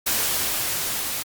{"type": "noise with level ramp", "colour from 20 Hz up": "white", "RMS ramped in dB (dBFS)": [-22, -28], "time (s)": [0.06, 1.23], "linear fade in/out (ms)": 10, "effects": ["Opus 48 kbps"]}